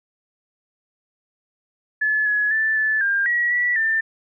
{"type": "tone with pitch steps", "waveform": "sine", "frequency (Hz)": [1721, 1690, 1761, 1742, 1601, 1917, 1949, 1787], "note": ["A6", "G#6", "A6", "A6", "G6", "A#6", "B6", "A6"], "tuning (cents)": [-39, 30, 1, -18, 36, 48, -23, 26], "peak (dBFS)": -17, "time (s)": [2.01, 4.01], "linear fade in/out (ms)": 10, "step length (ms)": 250, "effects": []}